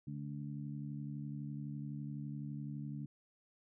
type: harmonic tone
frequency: 71.9 Hz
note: D2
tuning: 36 cents flat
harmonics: 2 / 3 / 4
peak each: -42 / -46 / -49 dBFS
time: 0.07-3.06 s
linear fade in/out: 5 ms
effects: none